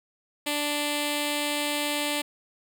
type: tone with notch filter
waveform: 5% pulse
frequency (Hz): 293.7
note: D4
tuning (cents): 0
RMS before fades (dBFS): -28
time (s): 0.46-2.22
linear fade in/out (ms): 10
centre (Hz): 1400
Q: 1.2
effects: none